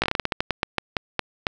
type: slowing click train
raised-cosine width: 0.3 ms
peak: -5 dBFS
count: 16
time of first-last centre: 0.02-1.468 s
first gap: 17 ms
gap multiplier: 1.22
effects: none